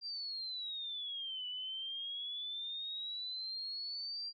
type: exponential two-way sweep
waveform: sine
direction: down then up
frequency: 4770 to 2960 to 4770 Hz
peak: -39 dBFS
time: 0.01-4.33 s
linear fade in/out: 50 ms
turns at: 1.47 s
effects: none